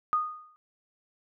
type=tone with exponential decay; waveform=sine; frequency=1234 Hz; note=D#6; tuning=15 cents flat; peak=-20 dBFS; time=0.13-0.56 s; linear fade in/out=0 ms; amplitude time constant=93 ms; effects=none